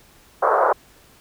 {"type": "band-pass noise", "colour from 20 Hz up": "pink", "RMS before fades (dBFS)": -17, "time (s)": [0.42, 0.73], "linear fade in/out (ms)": 10, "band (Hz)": [450, 1400], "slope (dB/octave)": 48, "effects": ["pink hiss -52 dBFS RMS until 1.2 s"]}